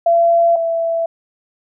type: tone pair in turn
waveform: sine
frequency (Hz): 678 / 664.8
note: E5 / E5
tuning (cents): +49 / +15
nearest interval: unison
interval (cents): 34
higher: first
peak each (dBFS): -9 / -15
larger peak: first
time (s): 0.06-0.56 / 0.56-1.06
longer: neither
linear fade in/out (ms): 5
effects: none